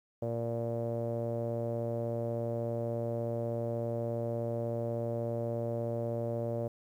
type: tone with low-pass filter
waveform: sawtooth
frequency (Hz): 116.54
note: A#2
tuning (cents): 0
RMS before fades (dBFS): -34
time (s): 0.22-6.68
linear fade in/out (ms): 5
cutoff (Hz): 560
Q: 6.1
effects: 11-bit